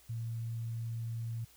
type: tone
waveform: sine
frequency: 115 Hz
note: A#2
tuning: 23 cents flat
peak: -35 dBFS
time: 0.09-1.45 s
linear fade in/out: 10 ms
effects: added 60 Hz sine -69 dBFS peak until 1.56 s + white hiss -62 dBFS RMS until 1.56 s